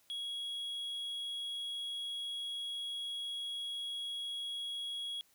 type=tone; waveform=triangle; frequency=3322 Hz; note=G#7; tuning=in tune; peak=-36 dBFS; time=0.1-5.21 s; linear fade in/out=0 ms; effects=white hiss -69 dBFS RMS until 5.34 s